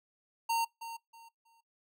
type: tone with echo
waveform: square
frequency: 919 Hz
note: A#5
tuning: 25 cents flat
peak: -29 dBFS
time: 0.49-0.65 s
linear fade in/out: 10 ms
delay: 320 ms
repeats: 3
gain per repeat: -12 dB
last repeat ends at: 1.61 s
effects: noise-tail reverb RT60 0.2 s tail -24 dB re dry